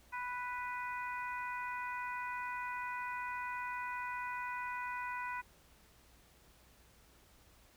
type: harmonic tone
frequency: 493.9 Hz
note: B4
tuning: in tune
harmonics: 2 / 3 / 4 / 5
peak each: -40 / -44 / -46 / -48 dBFS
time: 0.12-5.42 s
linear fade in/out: 20 ms
effects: added 60 Hz sine -68 dBFS peak until 7.76 s + pink hiss -65 dBFS RMS until 7.76 s